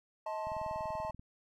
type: chord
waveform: triangle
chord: A diminished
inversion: second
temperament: just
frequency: 633.6 / 880 / 1056 Hz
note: Eb5 / A5 / C6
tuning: +31 / 0 / +16 cents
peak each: -37 / -37 / -42 dBFS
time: 0.26-1.11 s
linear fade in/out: 5 ms
type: click train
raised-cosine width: 5 ms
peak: -37 dBFS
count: 16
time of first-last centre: 0.47-1.195 s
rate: 20.7 Hz
effects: none